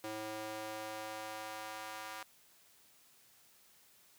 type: tone with high-pass filter sweep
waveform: square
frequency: 108.4 Hz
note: A2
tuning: 25 cents flat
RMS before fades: -44 dBFS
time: 0.04-2.23 s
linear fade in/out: 0 ms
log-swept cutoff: 400 to 1000 Hz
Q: 1.3
effects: white hiss -65 dBFS RMS until 4.18 s + high-pass 60 Hz 12 dB/octave